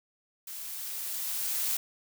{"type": "noise with level ramp", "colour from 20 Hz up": "blue", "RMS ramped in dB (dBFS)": [-41, -29], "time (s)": [0.47, 1.77], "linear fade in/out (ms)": 5, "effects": []}